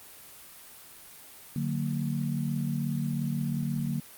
sine chord, D augmented, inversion none, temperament just, 146.83 / 183.54 / 229.4 Hz, D3 / F#3 / A#3, 0 / -14 / -28 cents, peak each -30 / -34 / -32 dBFS, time 1.56-4 s, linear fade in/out 2 ms, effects white hiss -49 dBFS RMS until 4.17 s + Opus 32 kbps

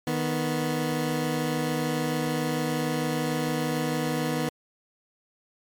20% pulse tone pair together, 155.56 / 246.7 Hz, D#3 / B3, 0 / -2 cents, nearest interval minor sixth, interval 798 cents, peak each -23 dBFS, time 0.07-4.49 s, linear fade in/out 2 ms, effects MP3 96 kbps

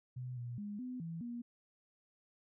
sine tone with pitch steps, 125.8 / 120.6 / 205.8 / 251.8 / 165.4 / 238.5 Hz, B2 / B2 / G#3 / B3 / E3 / A#3, +32 / -41 / -16 / +34 / +6 / +40 cents, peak -40 dBFS, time 0.16-1.42 s, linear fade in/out 10 ms, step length 210 ms, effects none

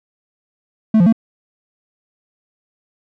triangle tone with pitch steps, 219.1 / 173.5 / 224.7 Hz, A3 / F3 / A3, -7 / -11 / +37 cents, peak -6 dBFS, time 0.94-1.126 s, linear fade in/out 5 ms, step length 62 ms, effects none

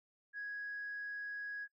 sine tone, 1661.2 Hz, G#6, in tune, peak -39 dBFS, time 0.33-1.68 s, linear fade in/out 50 ms, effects noise-tail reverb RT60 0.1 s tail -22 dB re dry + tanh soft clip ceiling -36 dBFS

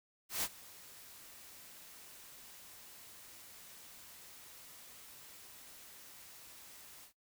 white noise with ADSR envelope, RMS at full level -34 dBFS, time 0.29-7.13 s, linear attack 140 ms, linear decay 49 ms, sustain -21 dB, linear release 100 ms, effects noise-tail reverb RT60 0.1 s tail -17 dB re dry

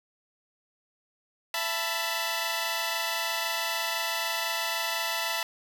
10% pulse chord, E suspended fourth, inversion none, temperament equal with one note detuned, 666.5 / 880 / 987.8 Hz, E5 / A5 / B5, +19 / 0 / 0 cents, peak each -24 dBFS, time 1.54-5.43 s, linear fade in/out 2 ms, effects none

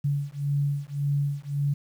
sine beating tone pair, 141.7 / 143.5 Hz, C#3 / D3, +38 / -40 cents, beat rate 1.8 Hz, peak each -27 dBFS, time 0.04-1.74 s, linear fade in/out 10 ms, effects 9-bit

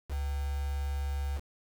sine tone with quantisation, 70.2 Hz, C#2, 22 cents sharp, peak -30 dBFS, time 0.08-1.41 s, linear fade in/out 50 ms, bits 7, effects none

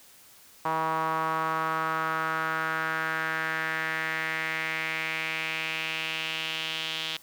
sawtooth tone with band-pass filter sweep, 160 Hz, D#3, 49 cents sharp, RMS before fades -30 dBFS, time 0.65-7.17 s, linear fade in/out 5 ms, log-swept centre 1000 to 3300 Hz, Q 3.6, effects white hiss -54 dBFS RMS until 7.22 s

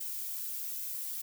violet noise with flanger, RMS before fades -38 dBFS, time 0-1.22 s, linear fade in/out 10 ms, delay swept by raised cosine 1.9 to 3 ms, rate 1.2 Hz, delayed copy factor +0.85, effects none

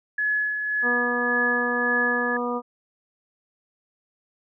sine tone with tremolo, 1700 Hz, G#6, 40 cents sharp, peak -20 dBFS, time 0.18-2.37 s, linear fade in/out 5 ms, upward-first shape sine, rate 1.8 Hz, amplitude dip 45%
harmonic tone, 243 Hz, B3, 28 cents flat, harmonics 1 / 2 / 3 / 4 / 5, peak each -29 / -28 / -34 / -32 / -31 dBFS, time 0.82-2.62 s, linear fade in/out 50 ms
effects none

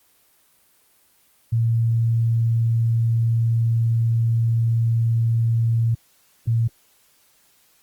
sine tone pair in turn, 115.1 / 115.1 Hz, A#2 / A#2, -22 / -22 cents, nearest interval unison, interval 0 cents, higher neither, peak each -16 dBFS, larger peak neither, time 1.52-5.95 / 6.47-6.68 s, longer first, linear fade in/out 10 ms, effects white hiss -59 dBFS RMS until 7.82 s + Opus 24 kbps

